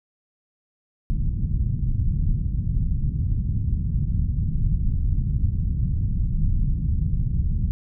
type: low-pass noise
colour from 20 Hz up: pink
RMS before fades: -22 dBFS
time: 1.1-7.71 s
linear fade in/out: 0 ms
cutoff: 160 Hz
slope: 24 dB/octave
effects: none